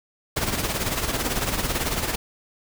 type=noise with tremolo; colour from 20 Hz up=pink; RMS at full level=-23 dBFS; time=0.36-2.16 s; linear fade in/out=10 ms; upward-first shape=sine; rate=18 Hz; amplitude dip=60%; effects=none